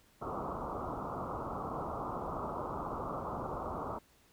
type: low-pass noise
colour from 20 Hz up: white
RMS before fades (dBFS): -39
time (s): 0.21-3.99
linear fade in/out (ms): 10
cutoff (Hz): 1300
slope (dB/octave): 96
effects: pink hiss -66 dBFS RMS until 4.32 s